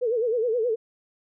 sine tone with vibrato, 466.2 Hz, A#4, in tune, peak -21 dBFS, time 0.01-0.76 s, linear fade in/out 20 ms, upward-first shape sine, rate 9.5 Hz, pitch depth 130 cents each way, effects none

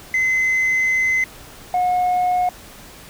sine tone pair in turn, 2048 / 724.1 Hz, C7 / F#5, -38 / -38 cents, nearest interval octave + tritone, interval 1800 cents, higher first, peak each -13 dBFS, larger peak neither, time 0.14-1.24 / 1.74-2.49 s, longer first, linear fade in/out 2 ms, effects tanh soft clip ceiling -14 dBFS + pink hiss -41 dBFS RMS until 3.09 s

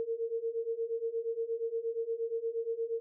sine beating tone pair, 453.2 / 461.7 Hz, A#4 / A#4, -49 / -17 cents, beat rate 8.5 Hz, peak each -36 / -34 dBFS, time 0-3 s, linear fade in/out 0 ms, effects none

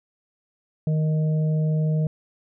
harmonic tone, 155.56 Hz, D#3, in tune, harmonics 1 / 3 / 4, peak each -19 / -35 / -36 dBFS, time 0.87-2.07 s, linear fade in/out 2 ms, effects none

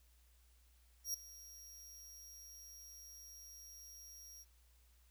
sawtooth tone with ADSR envelope, 5650 Hz, F8, 19 cents sharp, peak -33 dBFS, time 1.04-4.45 s, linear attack 100 ms, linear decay 6 ms, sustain -18 dB, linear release 37 ms, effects added 60 Hz sine -66 dBFS peak until 5.1 s + white hiss -74 dBFS RMS until 5.1 s

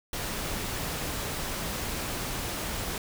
pink noise, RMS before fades -33 dBFS, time 0.13-2.98 s, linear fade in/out 2 ms, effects none

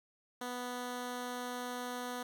10% pulse tone, 246.9 Hz, B3, in tune, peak -30 dBFS, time 0.41-2.23 s, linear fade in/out 5 ms, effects none

